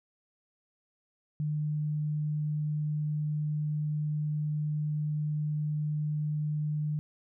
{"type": "tone", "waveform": "sine", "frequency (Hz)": 150.8, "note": "D3", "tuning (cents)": 46, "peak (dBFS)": -28, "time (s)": [1.4, 6.99], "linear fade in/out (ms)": 0, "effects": []}